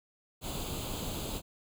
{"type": "noise with comb filter", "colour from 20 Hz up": "pink", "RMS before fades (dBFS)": -37, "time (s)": [0.41, 1.42], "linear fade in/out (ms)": 50, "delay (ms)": 0.27, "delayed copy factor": 0.75, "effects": []}